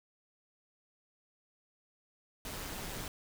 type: noise with amplitude modulation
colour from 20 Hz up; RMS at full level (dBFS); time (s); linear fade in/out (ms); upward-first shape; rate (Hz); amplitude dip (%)
pink; -39; 2.45-3.08; 2; sine; 196; 55
effects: none